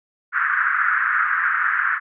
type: band-pass noise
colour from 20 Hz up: white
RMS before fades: -20 dBFS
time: 0.32-2 s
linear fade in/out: 50 ms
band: 1300 to 1700 Hz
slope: 48 dB/octave
effects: none